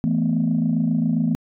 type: chord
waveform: sine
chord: E suspended fourth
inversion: none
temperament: just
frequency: 164.81 / 219.8 / 247.2 Hz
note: E3 / A3 / B3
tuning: 0 / -2 / +2 cents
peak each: -21 dBFS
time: 0.04-1.35 s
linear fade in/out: 0 ms
effects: tanh soft clip ceiling -11 dBFS